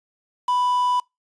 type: tone with quantisation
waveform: triangle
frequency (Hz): 990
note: B5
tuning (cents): +4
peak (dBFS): -16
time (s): 0.48-1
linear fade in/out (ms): 5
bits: 6
effects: noise-tail reverb RT60 0.2 s tail -25 dB re dry + resampled to 22050 Hz